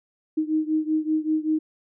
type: beating tone pair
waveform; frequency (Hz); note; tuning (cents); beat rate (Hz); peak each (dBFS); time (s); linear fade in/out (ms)
sine; 310 / 315.2; D#4 / D#4; -6 / +23; 5.2; -23 / -25; 0.37-1.59; 10
effects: none